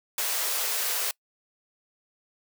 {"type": "high-pass noise", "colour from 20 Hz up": "white", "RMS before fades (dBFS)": -28, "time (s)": [0.18, 1.11], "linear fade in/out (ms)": 2, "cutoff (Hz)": 400, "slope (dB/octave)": 96, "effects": ["noise-tail reverb RT60 0.1 s tail -24 dB re dry"]}